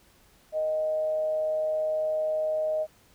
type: tone with amplitude modulation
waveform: sine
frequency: 622.3 Hz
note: D#5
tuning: in tune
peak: -23 dBFS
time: 0.52-2.87 s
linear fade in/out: 50 ms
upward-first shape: sine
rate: 162 Hz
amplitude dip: 30%
effects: pink hiss -60 dBFS RMS until 3.14 s